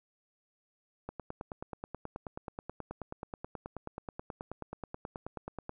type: click train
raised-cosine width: 1 ms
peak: -25 dBFS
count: 44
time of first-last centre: 1.09-5.694 s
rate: 9.34 Hz
effects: none